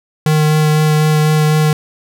square tone with vibrato, 153.6 Hz, D#3, 22 cents flat, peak -10 dBFS, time 0.26-1.73 s, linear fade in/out 2 ms, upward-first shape sine, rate 4 Hz, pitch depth 11 cents each way, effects none

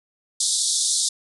white band-pass noise, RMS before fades -22 dBFS, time 0.4-1.09 s, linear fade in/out 5 ms, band 3500 to 9900 Hz, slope 96 dB/octave, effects none

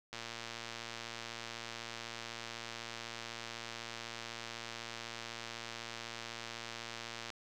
click train, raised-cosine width 0.2 ms, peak -25 dBFS, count 833, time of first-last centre 0.13-7.302 s, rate 116 Hz, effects none

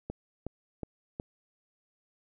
click train, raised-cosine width 2 ms, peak -22 dBFS, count 4, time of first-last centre 0.1-1.199 s, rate 2.73 Hz, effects none

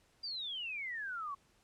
sine exponential sweep, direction down, 4831 to 1089 Hz, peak -38 dBFS, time 0.23-1.35 s, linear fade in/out 10 ms, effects pink hiss -70 dBFS RMS until 1.63 s + low-pass 10000 Hz 12 dB/octave

